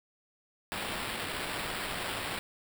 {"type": "noise with sample-and-hold", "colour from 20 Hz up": "white", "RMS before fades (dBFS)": -36, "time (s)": [0.72, 2.39], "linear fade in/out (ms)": 0, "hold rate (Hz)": 6300, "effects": []}